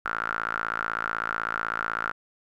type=tone with band-pass filter; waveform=sawtooth; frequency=56 Hz; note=A1; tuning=31 cents sharp; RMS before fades=-30 dBFS; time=0.05-2.12 s; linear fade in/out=10 ms; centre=1400 Hz; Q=9; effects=none